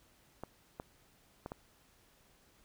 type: clicks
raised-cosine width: 1 ms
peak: -27 dBFS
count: 4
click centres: 0.436 / 0.799 / 1.461 / 1.519 s
effects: pink hiss -67 dBFS RMS until 2.64 s